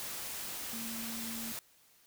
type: tone in noise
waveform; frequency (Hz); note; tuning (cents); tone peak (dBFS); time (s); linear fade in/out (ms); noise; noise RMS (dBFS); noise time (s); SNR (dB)
sine; 228.5; A#3; -34; -42; 0.73-1.52; 0; white; -41; 0-1.59; -4
effects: white hiss -65 dBFS RMS until 2.06 s